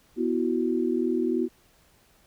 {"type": "chord", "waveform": "sine", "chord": "B suspended fourth", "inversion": "none", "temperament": "equal", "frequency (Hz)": [246.9, 329.6, 370], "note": ["B3", "E4", "F#4"], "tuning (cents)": [0, 0, 0], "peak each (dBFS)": -27, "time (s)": [0.16, 1.49], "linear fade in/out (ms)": 50, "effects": ["pink hiss -61 dBFS RMS until 2.26 s"]}